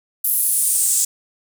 pink noise with high-pass filter sweep, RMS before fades -18 dBFS, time 0.24-1.05 s, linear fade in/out 5 ms, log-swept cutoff 12000 to 7500 Hz, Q 3.9, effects none

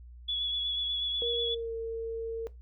sine tone with vibrato, 3396 Hz, G#7, 38 cents sharp, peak -29 dBFS, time 0.28-1.55 s, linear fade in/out 10 ms, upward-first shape sine, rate 8.2 Hz, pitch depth 22 cents each way
sine tone with pitch glide, 471.2 to 454.4 Hz, A#4 to A#4, +19 to -44 cents, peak -31 dBFS, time 1.22-2.47 s, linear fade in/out 0 ms, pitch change -63 cents, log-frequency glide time 1.37-1.75 s
effects noise-tail reverb RT60 0.2 s tail -17 dB re dry + added 60 Hz sine -46 dBFS peak until 2.61 s

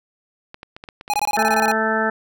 clicks, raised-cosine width 0.3 ms, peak -20 dBFS, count 11, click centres 0.544 / 0.631 / 0.765 / 0.839 / 0.888 / 1.011 / 1.079 / 1.156 / 1.191 / 1.36 / 1.524 s
square tone bursts, 830.6 Hz, G#5, in tune, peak -18 dBFS, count 11, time 1.1-1.716 s, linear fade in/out 0 ms, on 36 ms, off 22 ms
harmonic tone, 220 Hz, A3, in tune, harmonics 1 / 2 / 3 / 4 / 6 / 7 / 8, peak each -25 / -25 / -25 / -25 / -25 / -25 / -25 dBFS, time 1.37-2.1 s, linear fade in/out 5 ms
effects none

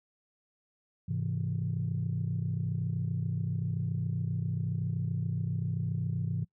sine chord, Ab augmented, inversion none, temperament equal with one note detuned, 103.83 / 131.34 / 164.81 Hz, Ab2 / C3 / E3, 0 / +7 / 0 cents, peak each -33 dBFS, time 1.08-6.45 s, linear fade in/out 10 ms, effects noise-tail reverb RT60 0.1 s tail -24 dB re dry + tanh soft clip ceiling -22 dBFS

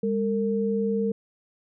sine tone pair together, 202.7 / 455.1 Hz, G#3 / A#4, -42 / -42 cents, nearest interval octave + major second, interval 1400 cents, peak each -25 dBFS, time 0.03-1.12 s, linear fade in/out 5 ms, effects none

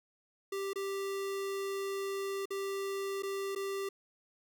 square tone with dropouts, 392.6 Hz, G4, 3 cents sharp, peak -35 dBFS, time 0.52-3.89 s, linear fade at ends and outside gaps 5 ms, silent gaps 0.733-0.757 / 2.456-2.505 / 3.224-3.232 / 3.551-3.559 s, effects none

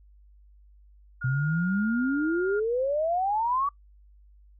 sine tone with pitch glide, 1424 to 1414.2 Hz, F6 to F6, +33 to +21 cents, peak -32 dBFS, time 1.21-2.6 s, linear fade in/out 10 ms, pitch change -12 cents, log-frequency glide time 1.36-2.23 s
sine exponential sweep, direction up, 123.47 to 1157 Hz, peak -23 dBFS, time 1.24-3.69 s, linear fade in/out 5 ms
effects noise-tail reverb RT60 0.1 s tail -22 dB re dry + added 50 Hz sine -52 dBFS peak until 4.59 s

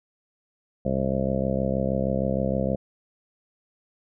harmonic tone, 66.4 Hz, C2, 26 cents sharp, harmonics 1 / 2 / 3 / 4 / 5 / 6 / 7 / 8 / 9 / 10, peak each -33 / -30 / -27 / -34 / -39 / -37 / -35 / -28 / -33 / -35 dBFS, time 0.85-2.76 s, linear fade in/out 5 ms, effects none

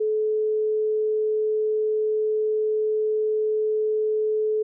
sine tone, 430.7 Hz, A4, 37 cents flat, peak -20 dBFS, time 0-4.63 s, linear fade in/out 10 ms, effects none

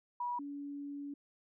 sine tone pair in turn, 970 / 284.9 Hz, B5 / C#4, -31 / +48 cents, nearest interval octave + major sixth, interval 2121 cents, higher first, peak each -34 / -40 dBFS, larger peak first, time 0.2-0.39 / 0.39-1.14 s, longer second, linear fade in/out 5 ms, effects none

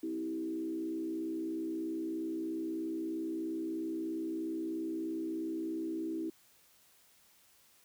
sine tone with frequency modulation, 324.2 Hz, E4, 29 cents flat, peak -34 dBFS, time 0.03-6.3 s, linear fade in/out 5 ms, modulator 63.1 Hz, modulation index 0.73, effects white hiss -65 dBFS RMS until 7.84 s

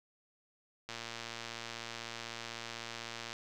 click train, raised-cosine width 0.2 ms, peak -24 dBFS, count 284, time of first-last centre 0.89-3.33 s, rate 116 Hz, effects none

